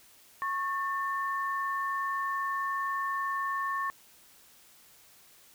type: tone pair together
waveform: sine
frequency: 1100 / 1789.4 Hz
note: C#6 / A6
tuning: -14 / +29 cents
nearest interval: minor sixth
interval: 843 cents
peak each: -30 / -35 dBFS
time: 0.42-3.9 s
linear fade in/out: 0 ms
effects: white hiss -58 dBFS RMS until 5.54 s